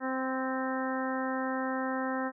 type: harmonic tone with a mistuned harmonic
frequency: 261.6 Hz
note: C4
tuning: in tune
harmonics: 1 / 2 / 3 / 4 / 5 / 6 / 7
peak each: -33 / -36 / -38 / -39 / -40 / -41 / -41 dBFS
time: 0-2.32 s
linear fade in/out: 50 ms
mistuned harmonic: 4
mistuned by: -17 cents
effects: none